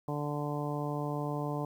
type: harmonic tone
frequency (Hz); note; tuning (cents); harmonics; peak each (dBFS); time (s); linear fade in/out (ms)
146.83; D3; 0; 1 / 2 / 3 / 4 / 5 / 6 / 7; -35 / -38 / -40 / -41 / -42 / -43 / -43; 0.08-1.65; 2
effects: 10-bit